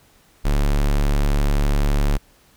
square tone, 35.9 Hz, D1, 39 cents flat, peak -16 dBFS, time 0.44-2.18 s, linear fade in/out 20 ms, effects pink hiss -55 dBFS RMS until 2.56 s

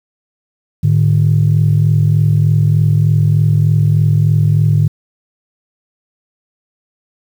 sine tone pair together, 107.4 / 150.71 Hz, A2 / D3, -41 / +45 cents, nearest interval tritone, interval 586 cents, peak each -10 dBFS, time 0.83-4.88 s, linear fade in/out 10 ms, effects tanh soft clip ceiling -2 dBFS + 7-bit

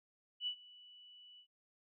sine tone with ADSR envelope, 2960 Hz, F#7, in tune, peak -34 dBFS, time 0.4-1.47 s, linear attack 69 ms, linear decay 81 ms, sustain -22 dB, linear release 80 ms, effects none

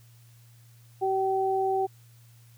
sine tone pair together, 383.2 / 767.4 Hz, G4 / G5, -39 / -37 cents, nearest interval octave, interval 1202 cents, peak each -26 dBFS, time 1.01-1.87 s, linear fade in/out 20 ms, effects added 117 Hz sine -52 dBFS peak until 2.57 s + white hiss -62 dBFS RMS until 2.57 s

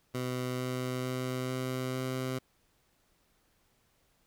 15% pulse tone with pitch steps, 126.3 / 127.11 / 127.92 / 128.73 / 129.55 Hz, B2 / C3 / C3 / C3 / C3, +39 / -50 / -39 / -28 / -17 cents, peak -26 dBFS, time 0.14-2.39 s, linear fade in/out 10 ms, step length 450 ms, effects pink hiss -71 dBFS RMS until 4.26 s

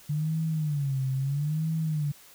sine tone with vibrato, 145.8 Hz, D3, 12 cents flat, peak -25 dBFS, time 0.09-2.12 s, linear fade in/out 10 ms, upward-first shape sine, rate 0.76 Hz, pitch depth 170 cents each way, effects white hiss -53 dBFS RMS until 2.34 s

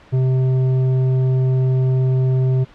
triangle tone with tanh clipping, 129.8 Hz, C3, 13 cents flat, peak -15 dBFS, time 0.12-2.65 s, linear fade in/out 20 ms, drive 13 dB, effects pink hiss -46 dBFS RMS until 2.74 s + low-pass 3000 Hz 12 dB/octave

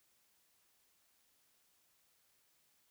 silence, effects white hiss -74 dBFS RMS until 2.9 s

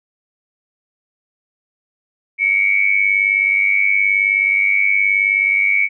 sine tone pair together, 2200 / 2299 Hz, C#7 / D7, -14 / -37 cents, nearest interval minor second, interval 77 cents, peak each -15 dBFS, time 2.38-5.89 s, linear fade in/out 50 ms, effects none

